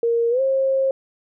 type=tone with pitch glide; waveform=sine; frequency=466.2 to 535.5 Hz; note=A#4 to C5; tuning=0 to +40 cents; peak=-16 dBFS; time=0.03-0.91 s; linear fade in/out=2 ms; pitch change=+240 cents; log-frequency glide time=0.3-0.41 s; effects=none